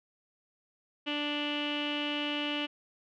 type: tone with low-pass filter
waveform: sawtooth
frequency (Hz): 293.7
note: D4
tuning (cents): 0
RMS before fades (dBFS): -33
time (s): 1.06-2.67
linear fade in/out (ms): 20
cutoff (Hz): 2900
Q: 9.2
effects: none